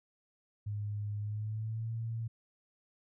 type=tone with pitch glide; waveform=sine; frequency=103.83 to 113.88 Hz; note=G#2 to A#2; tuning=0 to -40 cents; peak=-34 dBFS; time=0.66-2.28 s; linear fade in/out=10 ms; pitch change=+160 cents; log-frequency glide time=1.2-1.91 s; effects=none